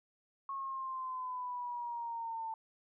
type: exponential sweep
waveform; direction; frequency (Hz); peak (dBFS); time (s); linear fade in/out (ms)
sine; down; 1096 to 890; -37; 0.49-2.54; 2
effects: none